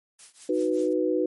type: noise with tremolo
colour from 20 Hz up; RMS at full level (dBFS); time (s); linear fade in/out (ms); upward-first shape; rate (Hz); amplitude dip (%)
blue; -42; 0.19-0.93; 2; triangle; 5.3; 95
type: chord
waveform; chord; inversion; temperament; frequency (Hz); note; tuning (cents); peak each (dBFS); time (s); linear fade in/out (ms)
sine; B major; first; equal with one note detuned; 311.1 / 368.7 / 493.9; D#4 / F#4 / B4; 0 / -6 / 0; -26; 0.49-1.26; 5
effects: MP3 48 kbps